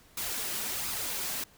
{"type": "noise with flanger", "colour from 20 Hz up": "white", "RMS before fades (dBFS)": -34, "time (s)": [0.17, 1.44], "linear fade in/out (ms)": 5, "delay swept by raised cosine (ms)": [0.78, 5.58], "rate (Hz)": 1.4, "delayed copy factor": 0.5, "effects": ["pink hiss -59 dBFS RMS until 1.57 s"]}